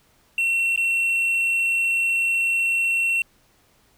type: tone with dropouts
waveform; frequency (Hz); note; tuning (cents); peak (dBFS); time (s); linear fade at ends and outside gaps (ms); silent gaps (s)
triangle; 2716; F7; -49; -17; 0.38-3.22; 2; 0.761-0.775
effects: pink hiss -60 dBFS RMS until 3.97 s